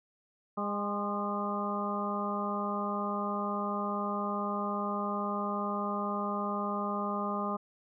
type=harmonic tone with a mistuned harmonic; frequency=203.8 Hz; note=G#3; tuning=32 cents flat; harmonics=1 / 2 / 3 / 4 / 5 / 6; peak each=-35 / -40 / -39 / -40 / -38 / -36 dBFS; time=0.57-7.57 s; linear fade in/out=10 ms; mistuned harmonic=5; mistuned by=+47 cents; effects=none